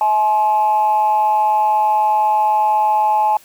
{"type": "tone with amplitude modulation", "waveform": "sine", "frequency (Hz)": 852, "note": "G#5", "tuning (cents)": 44, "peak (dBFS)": -8, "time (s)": [0.01, 3.37], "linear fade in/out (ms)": 2, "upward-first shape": "sine", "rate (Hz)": 206, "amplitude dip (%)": 65, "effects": ["tanh soft clip ceiling -6 dBFS", "white hiss -47 dBFS RMS until 3.44 s"]}